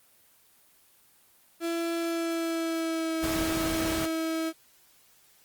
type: tone with pitch glide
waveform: 35% pulse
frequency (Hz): 335.4 to 323.2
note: E4 to E4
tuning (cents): +30 to -34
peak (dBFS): -26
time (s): 1.6-4.53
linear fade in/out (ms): 50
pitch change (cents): -64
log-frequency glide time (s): 1.99-3.19
type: noise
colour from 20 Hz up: pink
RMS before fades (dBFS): -33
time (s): 3.22-4.07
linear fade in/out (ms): 20
effects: white hiss -61 dBFS RMS until 5.44 s + Opus 24 kbps